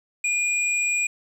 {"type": "tone pair together", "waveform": "sine", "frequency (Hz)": [2424, 7738], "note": ["D#7", "B8"], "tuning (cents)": [-46, -36], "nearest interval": "octave + minor sixth", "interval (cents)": 2010, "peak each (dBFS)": [-21, -26], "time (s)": [0.24, 1.07], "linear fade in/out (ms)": 5, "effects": ["tanh soft clip ceiling -13 dBFS", "8-bit"]}